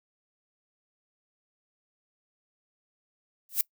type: noise with exponential growth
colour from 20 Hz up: violet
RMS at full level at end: -19 dBFS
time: 3.49-3.61 s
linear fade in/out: 1 ms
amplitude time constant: 25 ms
effects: noise-tail reverb RT60 0.1 s tail -23 dB re dry